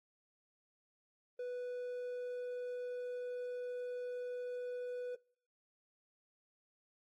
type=tone; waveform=triangle; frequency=493.9 Hz; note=B4; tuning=in tune; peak=-37 dBFS; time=1.39-5.15 s; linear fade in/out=5 ms; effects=noise-tail reverb RT60 0.6 s tail -26 dB re dry + AAC 32 kbps